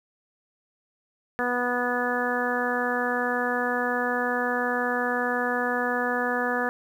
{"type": "harmonic tone", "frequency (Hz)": 245.5, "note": "B3", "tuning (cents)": -10, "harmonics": [1, 2, 3, 4, 5, 6, 7], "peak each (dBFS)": [-31, -29, -31, -34, -33, -33, -29], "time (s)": [1.39, 6.69], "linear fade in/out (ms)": 0, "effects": ["9-bit"]}